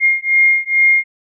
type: beating tone pair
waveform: sine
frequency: 2128 / 2130.3 Hz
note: C7 / C7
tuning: +29 / +31 cents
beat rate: 2.3 Hz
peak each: -13 dBFS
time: 0-1.04 s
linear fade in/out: 50 ms
effects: none